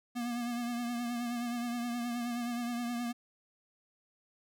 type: tone with vibrato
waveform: square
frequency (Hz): 239.3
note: A#3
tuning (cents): +46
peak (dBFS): -34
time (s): 0.15-3.13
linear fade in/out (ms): 20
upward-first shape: triangle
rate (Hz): 9.5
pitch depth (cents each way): 44
effects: none